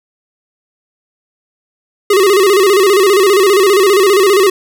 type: tone with vibrato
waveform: square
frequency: 392 Hz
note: G4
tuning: in tune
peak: -7 dBFS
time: 2.1-4.5 s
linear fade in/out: 5 ms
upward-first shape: square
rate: 15 Hz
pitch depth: 89 cents each way
effects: none